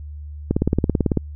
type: click train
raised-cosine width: 3 ms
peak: -4 dBFS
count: 13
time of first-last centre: 0.51-1.173 s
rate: 18.1 Hz
effects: added 74 Hz sine -31 dBFS peak until 1.35 s